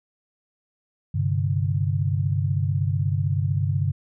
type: chord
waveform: sine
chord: G suspended fourth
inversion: none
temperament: equal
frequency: 98 / 130.81 / 146.83 Hz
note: G2 / C3 / D3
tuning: 0 / 0 / 0 cents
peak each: -23 / -26 / -25 dBFS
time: 1.14-3.92 s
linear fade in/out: 10 ms
effects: none